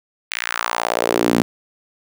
sawtooth tone with high-pass filter sweep, 58.27 Hz, A#1, in tune, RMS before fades -20 dBFS, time 0.31-1.42 s, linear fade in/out 0 ms, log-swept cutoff 2300 to 220 Hz, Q 2.2, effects none

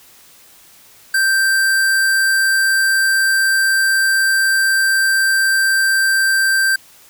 square tone, 1568 Hz, G6, in tune, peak -13 dBFS, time 1.14-6.76 s, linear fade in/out 5 ms, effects white hiss -46 dBFS RMS until 7.09 s

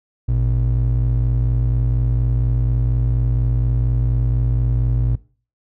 triangle ring-modulated tone, 87.31 Hz, F2, in tune, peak -10 dBFS, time 0.28-5.16 s, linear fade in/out 10 ms, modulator 32.1 Hz, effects noise-tail reverb RT60 0.4 s tail -20 dB re dry

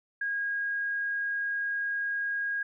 sine tone, 1635 Hz, G#6, 28 cents flat, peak -28 dBFS, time 0.21-2.63 s, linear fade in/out 5 ms, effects none

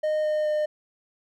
triangle tone with pitch steps, 615 / 610.8 / 606.5 Hz, D#5 / D#5 / D#5, -20 / -32 / -44 cents, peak -20 dBFS, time 0.03-0.66 s, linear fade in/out 10 ms, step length 210 ms, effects none

